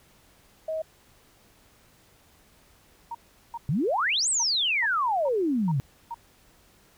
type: tone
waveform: sine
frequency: 635 Hz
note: D#5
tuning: 35 cents sharp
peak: -27 dBFS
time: 0.68-0.82 s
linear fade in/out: 5 ms
type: tone bursts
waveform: sine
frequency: 932.3 Hz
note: A#5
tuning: in tune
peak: -31 dBFS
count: 8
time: 3.11-6.144 s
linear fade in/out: 5 ms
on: 38 ms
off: 390 ms
type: exponential two-way sweep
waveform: sine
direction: up then down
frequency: 126.1 to 8500 to 126.1 Hz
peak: -22 dBFS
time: 3.69-5.8 s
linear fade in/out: 0 ms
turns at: 4.29 s
effects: pink hiss -59 dBFS RMS until 6.97 s